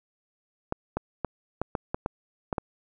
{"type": "clicks", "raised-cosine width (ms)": 1, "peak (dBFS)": -13, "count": 9, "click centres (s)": [0.724, 0.97, 1.247, 1.616, 1.752, 1.945, 2.061, 2.528, 2.582], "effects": []}